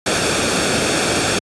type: noise with comb filter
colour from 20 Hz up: pink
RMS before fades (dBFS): -17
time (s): 0.06-1.39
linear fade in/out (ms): 5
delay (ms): 1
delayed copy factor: -0.5
effects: high-pass 100 Hz 12 dB/octave + resampled to 22050 Hz